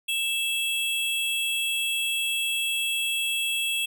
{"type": "tone pair together", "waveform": "square", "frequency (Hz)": [2658, 3310], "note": ["E7", "G#7"], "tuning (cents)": [14, -6], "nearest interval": "major third", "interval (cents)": 380, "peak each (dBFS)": -28, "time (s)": [0.08, 3.86], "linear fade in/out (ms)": 10, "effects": []}